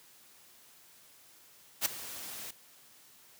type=noise with ADSR envelope; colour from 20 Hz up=white; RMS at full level=-26 dBFS; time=1.81-2.51 s; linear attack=47 ms; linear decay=7 ms; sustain=-17 dB; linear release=6 ms; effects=white hiss -59 dBFS RMS until 3.39 s + high-pass 80 Hz 12 dB/octave